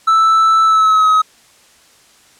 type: tone with pitch glide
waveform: triangle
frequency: 1318.5 to 1271.4 Hz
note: E6 to D#6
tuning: 0 to +37 cents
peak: -6 dBFS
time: 0.07-1.22 s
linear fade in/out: 10 ms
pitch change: -63 cents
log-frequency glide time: 0.64-1.08 s
effects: white hiss -48 dBFS RMS until 2.39 s + low-pass 9000 Hz 12 dB/octave